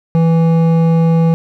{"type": "tone with hard clipping", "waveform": "triangle", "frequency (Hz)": 164.81, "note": "E3", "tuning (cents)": 0, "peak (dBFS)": -10, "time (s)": [0.15, 1.34], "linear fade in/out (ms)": 0, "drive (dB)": 14, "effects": []}